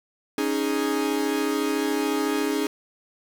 45% pulse chord, C# suspended second, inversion none, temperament equal, 277.2 / 311.1 / 415.3 Hz, C#4 / D#4 / G#4, 0 / 0 / 0 cents, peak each -27 dBFS, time 0.38-2.67 s, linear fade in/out 2 ms, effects 8-bit

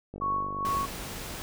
click train, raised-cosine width 2 ms, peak -26 dBFS, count 36, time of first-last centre 0.14-0.851 s, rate 49.2 Hz
sine tone with tremolo, 1108.7 Hz, C#6, in tune, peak -25 dBFS, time 0.21-0.86 s, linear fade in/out 10 ms, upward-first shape sine, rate 2.4 Hz, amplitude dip 60%
pink noise, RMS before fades -38 dBFS, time 0.65-1.42 s, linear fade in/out 0 ms
effects none

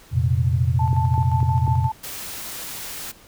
sine chord, F suspended fourth, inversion none, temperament equal with one note detuned, 87.31 / 117.08 / 130.81 Hz, F2 / Bb2 / C3, 0 / +8 / 0 cents, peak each -21 dBFS, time 0.11-1.9 s, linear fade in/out 50 ms
sine tone with tremolo, 880 Hz, A5, in tune, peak -23 dBFS, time 0.79-1.92 s, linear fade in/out 5 ms, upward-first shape square, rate 5.7 Hz, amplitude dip 50%
click train, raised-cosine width 3 ms, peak -18 dBFS, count 4, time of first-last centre 0.93-1.678 s, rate 4.01 Hz
white noise, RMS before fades -33 dBFS, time 2.03-3.12 s, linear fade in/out 10 ms
effects pink hiss -49 dBFS RMS until 3.27 s

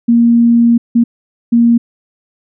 sine tone bursts at uneven times, 234.6 Hz, A#3, 11 cents sharp, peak -5 dBFS, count 3, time 0.08-0.78 / 0.95-1.04 / 1.52-1.78 s, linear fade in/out 10 ms, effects none

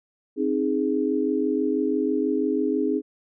sine chord, Ab major, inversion first, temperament equal with one note detuned, 265 / 311.1 / 415.3 Hz, C4 / Eb4 / Ab4, +22 / 0 / 0 cents, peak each -25 dBFS, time 0.36-3.02 s, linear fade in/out 50 ms, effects none

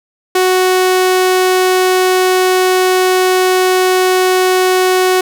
sawtooth tone, 370 Hz, F#4, in tune, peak -5 dBFS, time 0.35-5.21 s, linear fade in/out 5 ms, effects none

